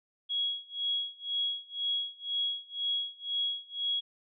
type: tone with tremolo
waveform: sine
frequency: 3322 Hz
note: G#7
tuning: in tune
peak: -27 dBFS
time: 0.29-4.01 s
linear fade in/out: 20 ms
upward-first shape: sine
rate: 2 Hz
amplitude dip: 95%
effects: none